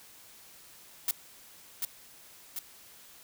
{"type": "noise with echo", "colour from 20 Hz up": "blue", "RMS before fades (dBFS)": -28, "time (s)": [1.08, 1.11], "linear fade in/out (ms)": 2, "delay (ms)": 740, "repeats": 2, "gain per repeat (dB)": -4, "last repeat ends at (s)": 2.59, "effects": ["white hiss -54 dBFS RMS until 3.23 s"]}